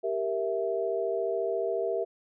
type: chord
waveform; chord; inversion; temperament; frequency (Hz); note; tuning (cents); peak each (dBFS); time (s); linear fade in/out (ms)
sine; E diminished; first; equal; 392 / 466.2 / 659.3; G4 / Bb4 / E5; 0 / 0 / 0; -31; 0.03-2.05; 20
effects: none